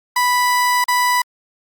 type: tone with dropouts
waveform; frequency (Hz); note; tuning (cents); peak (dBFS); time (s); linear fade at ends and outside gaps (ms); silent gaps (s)
30% pulse; 987.8; B5; 0; -11; 0.16-1.22; 5; 0.842-0.882
effects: Opus 48 kbps